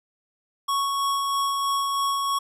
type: tone with tremolo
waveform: square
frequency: 1108.7 Hz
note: C#6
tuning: in tune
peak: -22 dBFS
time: 0.68-2.39 s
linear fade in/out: 10 ms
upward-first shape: sine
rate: 3.1 Hz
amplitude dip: 25%
effects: resampled to 32000 Hz